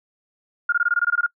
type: tone bursts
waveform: sine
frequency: 1418 Hz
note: F6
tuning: 26 cents sharp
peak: -15 dBFS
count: 11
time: 0.69-1.264 s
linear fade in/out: 5 ms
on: 34 ms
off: 20 ms
effects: noise-tail reverb RT60 0.1 s tail -26 dB re dry